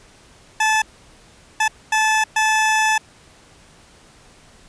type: tone bursts at uneven times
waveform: 20% pulse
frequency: 870 Hz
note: A5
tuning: 20 cents flat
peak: -10 dBFS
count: 4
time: 0.6-0.82 / 1.6-1.68 / 1.92-2.24 / 2.36-2.98 s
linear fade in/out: 5 ms
effects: pink hiss -49 dBFS RMS until 4.68 s + resampled to 22050 Hz